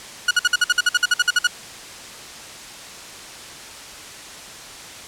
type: tone bursts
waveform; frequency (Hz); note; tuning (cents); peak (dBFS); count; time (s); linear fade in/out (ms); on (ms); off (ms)
sawtooth; 1452; F#6; -33; -9; 15; 0.28-1.472; 5; 30; 53
effects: white hiss -37 dBFS RMS until 5.07 s + low-pass 8000 Hz 12 dB/octave